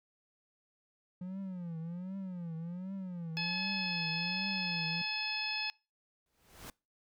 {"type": "tone with vibrato", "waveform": "triangle", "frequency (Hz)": 177.6, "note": "F3", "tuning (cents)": 29, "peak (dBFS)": -36, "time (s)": [1.21, 5.02], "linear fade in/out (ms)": 5, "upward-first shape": "triangle", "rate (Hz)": 1.3, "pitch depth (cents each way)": 180}
{"type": "harmonic tone", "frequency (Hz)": 857, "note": "A5", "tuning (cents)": -46, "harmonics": [1, 2, 3, 4, 5, 6], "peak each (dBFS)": [-45, -45, -37, -44, -42, -39], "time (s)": [3.37, 5.7], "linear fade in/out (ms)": 0}
{"type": "noise with exponential growth", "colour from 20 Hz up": "pink", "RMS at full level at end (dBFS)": -44, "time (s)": [6.26, 6.7], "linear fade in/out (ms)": 2, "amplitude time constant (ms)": 94}
{"effects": ["noise-tail reverb RT60 0.3 s tail -25 dB re dry"]}